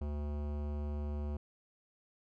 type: tone with hard clipping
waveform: sine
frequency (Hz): 73.42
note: D2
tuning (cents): 0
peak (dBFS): -37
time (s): 0.01-1.37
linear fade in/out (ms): 5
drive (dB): 18
effects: none